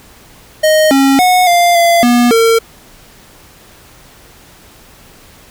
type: tone with pitch steps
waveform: square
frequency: 622 / 272.5 / 731 / 697 / 683 / 241.5 / 455.4 Hz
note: D#5 / C#4 / F#5 / F5 / F5 / B3 / A#4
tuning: -1 / -29 / -21 / -4 / -39 / -39 / -40 cents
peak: -7 dBFS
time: 0.63-2.59 s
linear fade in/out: 10 ms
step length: 280 ms
effects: pink hiss -41 dBFS RMS until 5.5 s